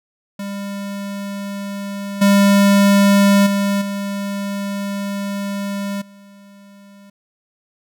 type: tone with level steps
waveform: square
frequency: 199.8 Hz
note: G3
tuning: 33 cents sharp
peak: -25 / -10 / -16 / -22 / -42 dBFS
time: 0.39-7.1 s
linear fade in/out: 5 ms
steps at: 2.21 / 3.46 / 3.81 / 6.01 s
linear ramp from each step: 10 ms
effects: none